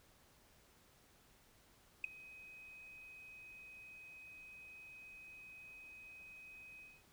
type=tone with ADSR envelope; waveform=sine; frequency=2520 Hz; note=D#7; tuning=21 cents sharp; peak=-29 dBFS; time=2.04-7.04 s; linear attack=3 ms; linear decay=7 ms; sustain=-24 dB; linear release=230 ms; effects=tanh soft clip ceiling -28 dBFS + pink hiss -68 dBFS RMS until 7.12 s